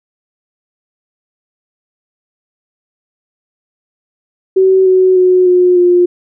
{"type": "tone with pitch steps", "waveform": "sine", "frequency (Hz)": [379.1, 372.8, 366.6, 360.5, 354.5], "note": ["F#4", "F#4", "F#4", "F#4", "F4"], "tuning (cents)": [42, 13, -16, -45, 26], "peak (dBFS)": -5, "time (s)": [4.56, 6.06], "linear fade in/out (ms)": 10, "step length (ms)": 300, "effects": []}